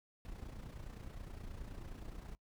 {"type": "noise with amplitude modulation", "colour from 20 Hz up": "brown", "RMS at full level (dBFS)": -45, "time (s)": [0.25, 2.35], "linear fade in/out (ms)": 0, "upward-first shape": "sine", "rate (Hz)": 29.5, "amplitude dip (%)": 60, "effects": ["noise-tail reverb RT60 0.1 s tail -24 dB re dry"]}